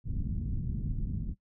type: low-pass noise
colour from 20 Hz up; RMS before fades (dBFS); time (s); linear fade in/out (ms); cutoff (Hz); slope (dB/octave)
pink; -33; 0.04-1.35; 50; 200; 24
effects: noise-tail reverb RT60 0.1 s tail -18 dB re dry